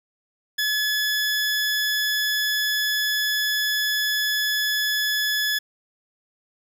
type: tone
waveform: 20% pulse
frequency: 1710 Hz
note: A6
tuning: 50 cents flat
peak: -16 dBFS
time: 0.58-5.59 s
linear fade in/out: 10 ms
effects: 8-bit